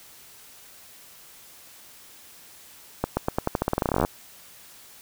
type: accelerating click train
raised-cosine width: 1 ms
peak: -8 dBFS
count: 22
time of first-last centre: 3.04-4.049 s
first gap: 130 ms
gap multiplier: 0.88
effects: white hiss -49 dBFS RMS until 5.01 s